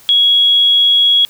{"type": "tone", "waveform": "sine", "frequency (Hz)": 3328, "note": "G#7", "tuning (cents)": 3, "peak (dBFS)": -7, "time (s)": [0.09, 1.25], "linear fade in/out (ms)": 0, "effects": ["white hiss -43 dBFS RMS until 1.29 s"]}